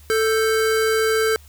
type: tone pair together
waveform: square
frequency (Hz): 441 / 1571.5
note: A4 / G6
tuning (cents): +4 / +4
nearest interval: octave + minor seventh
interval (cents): 2200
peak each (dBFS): -18 / -25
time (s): 0.1-1.36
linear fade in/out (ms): 0
effects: added 75 Hz sine -44 dBFS peak until 1.48 s + white hiss -52 dBFS RMS until 1.48 s